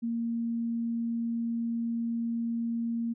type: tone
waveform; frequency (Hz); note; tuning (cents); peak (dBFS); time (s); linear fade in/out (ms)
sine; 232; A#3; -8; -28; 0.02-3.14; 20
effects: none